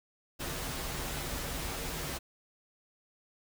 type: noise with comb filter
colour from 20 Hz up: pink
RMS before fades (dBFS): -37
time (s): 0.39-2.19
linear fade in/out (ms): 20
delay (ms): 9.7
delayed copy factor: -0.55
effects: none